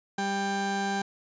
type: tone pair together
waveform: 30% pulse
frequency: 197.6 / 790.4 Hz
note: G3 / G5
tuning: +14 / +14 cents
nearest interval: 2 octaves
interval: 2400 cents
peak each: -28 dBFS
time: 0.18-1.02 s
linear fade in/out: 5 ms
effects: resampled to 16000 Hz